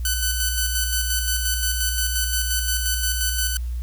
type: tone with tremolo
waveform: 5% pulse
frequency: 1505 Hz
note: F#6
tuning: 29 cents sharp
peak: -9 dBFS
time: 0.05-3.57 s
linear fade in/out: 2 ms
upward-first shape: square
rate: 5.7 Hz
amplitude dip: 40%
effects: added 60 Hz sine -24 dBFS peak until 3.82 s + white hiss -52 dBFS RMS until 3.82 s